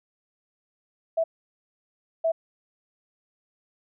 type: tone bursts at uneven times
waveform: sine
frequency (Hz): 655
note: E5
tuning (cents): -11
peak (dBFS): -20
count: 2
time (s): 1.17-1.24 / 2.24-2.32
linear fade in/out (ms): 10
effects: none